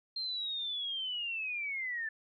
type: linear sweep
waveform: sine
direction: down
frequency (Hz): 4194 to 1740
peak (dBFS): -34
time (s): 0.16-2.09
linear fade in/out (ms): 5
effects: none